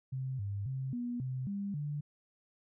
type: tone with pitch steps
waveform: sine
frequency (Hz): 131.3 / 100.3 / 132.5 / 241.9 / 129.3 / 200 / 146.8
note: C3 / G2 / C3 / B3 / C3 / G3 / D3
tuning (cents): +6 / +40 / +22 / -36 / -20 / +35 / 0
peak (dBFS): -34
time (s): 0.12-2.01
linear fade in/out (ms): 10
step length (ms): 270
effects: none